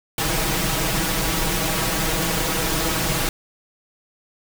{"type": "noise with comb filter", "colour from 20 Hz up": "pink", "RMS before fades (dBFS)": -22, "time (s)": [0.18, 3.29], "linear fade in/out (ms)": 2, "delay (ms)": 6.2, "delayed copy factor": 1, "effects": []}